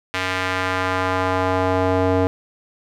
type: tone with band-pass filter sweep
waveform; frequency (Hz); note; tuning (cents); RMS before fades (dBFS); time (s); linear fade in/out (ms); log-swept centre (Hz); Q
square; 92.8; F#2; +6; -20; 0.14-2.27; 0; 2200 to 510; 1.1
effects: none